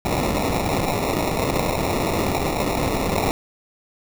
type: noise with sample-and-hold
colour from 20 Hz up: white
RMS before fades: -22 dBFS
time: 0.05-3.31 s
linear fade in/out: 0 ms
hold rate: 1575 Hz
effects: none